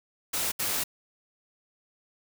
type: noise bursts at uneven times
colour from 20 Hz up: white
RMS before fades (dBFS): -29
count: 2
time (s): 0.33-0.52 / 0.59-0.84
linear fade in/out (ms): 10
effects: none